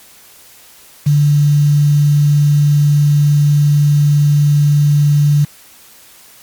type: tone with quantisation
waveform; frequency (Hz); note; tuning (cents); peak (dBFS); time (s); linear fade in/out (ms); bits
sine; 146.1; D3; -9; -7; 1.06-5.45; 10; 5
effects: white hiss -42 dBFS RMS until 6.42 s + MP3 96 kbps